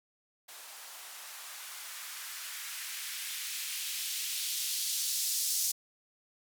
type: noise with band-pass filter sweep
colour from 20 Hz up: violet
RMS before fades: -37 dBFS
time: 0.48-5.72 s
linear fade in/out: 10 ms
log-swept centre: 660 to 5600 Hz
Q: 1.2
effects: none